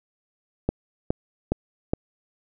click train, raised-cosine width 2 ms, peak -8 dBFS, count 4, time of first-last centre 0.69-1.935 s, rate 2.41 Hz, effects none

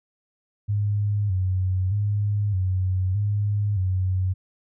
sine tone with vibrato, 98 Hz, G2, in tune, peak -20 dBFS, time 0.68-4.34 s, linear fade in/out 20 ms, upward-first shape square, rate 0.81 Hz, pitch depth 88 cents each way, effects none

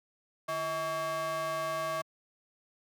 square ring-modulated tone, 244.9 Hz, B3, 14 cents flat, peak -29 dBFS, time 0.48-2.02 s, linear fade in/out 10 ms, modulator 885 Hz, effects high-pass 150 Hz 12 dB/octave

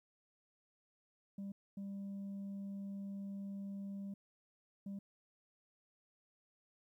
sine tone bursts at uneven times, 197.9 Hz, G3, 17 cents sharp, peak -39 dBFS, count 3, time 1.38-1.52 / 1.77-4.14 / 4.86-4.99 s, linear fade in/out 5 ms, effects tanh soft clip ceiling -41 dBFS + 13-bit

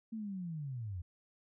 sine linear sweep, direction down, 228.1 to 82.4 Hz, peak -38 dBFS, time 0.12-1.02 s, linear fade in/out 10 ms, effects none

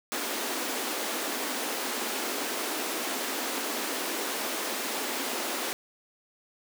pink high-pass noise, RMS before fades -32 dBFS, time 0.12-5.73 s, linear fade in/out 0 ms, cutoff 240 Hz, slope 48 dB/octave, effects none

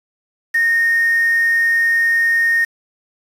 sine tone with quantisation, 1845 Hz, A#6, 18 cents flat, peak -12 dBFS, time 0.54-2.65 s, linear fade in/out 10 ms, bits 5, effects resampled to 32000 Hz

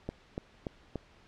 click train, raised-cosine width 2 ms, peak -21 dBFS, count 4, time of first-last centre 0.09-0.957 s, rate 3.46 Hz, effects pink hiss -60 dBFS RMS until 1.27 s + low-pass 4000 Hz 12 dB/octave

